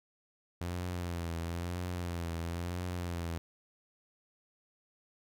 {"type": "tone with vibrato", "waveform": "sawtooth", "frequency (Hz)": 86.5, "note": "F2", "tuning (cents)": -16, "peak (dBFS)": -31, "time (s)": [0.61, 3.38], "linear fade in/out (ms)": 0, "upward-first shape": "triangle", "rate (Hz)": 1, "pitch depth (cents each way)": 71, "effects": []}